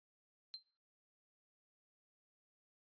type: tone with exponential decay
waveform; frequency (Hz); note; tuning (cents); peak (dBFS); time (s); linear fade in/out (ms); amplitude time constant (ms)
sine; 4129; C8; -24; -40; 0.54-0.64; 0; 20
effects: noise-tail reverb RT60 0.5 s tail -23 dB re dry + resampled to 11025 Hz